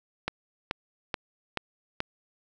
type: click train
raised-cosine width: 0.3 ms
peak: -12 dBFS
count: 5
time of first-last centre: 0.28-2.004 s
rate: 2.32 Hz
effects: none